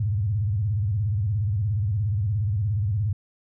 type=tone with vibrato; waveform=sine; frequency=102.6 Hz; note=G#2; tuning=21 cents flat; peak=-21 dBFS; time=0-3.13 s; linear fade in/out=5 ms; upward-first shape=square; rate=17 Hz; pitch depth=160 cents each way; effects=none